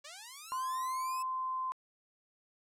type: linear sweep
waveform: 5% pulse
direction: up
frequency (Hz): 554.4 to 2632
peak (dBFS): -35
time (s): 0.04-1.23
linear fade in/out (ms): 10
type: tone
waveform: sine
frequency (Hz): 1036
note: C6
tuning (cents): -17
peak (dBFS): -33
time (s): 0.52-1.72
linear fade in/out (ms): 0
effects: low-pass 12000 Hz 12 dB/octave